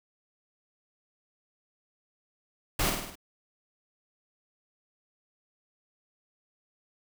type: noise with echo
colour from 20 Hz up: pink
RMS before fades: -27 dBFS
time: 2.79-2.9 s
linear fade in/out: 5 ms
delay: 51 ms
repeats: 5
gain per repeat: -4 dB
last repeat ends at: 3.155 s
effects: none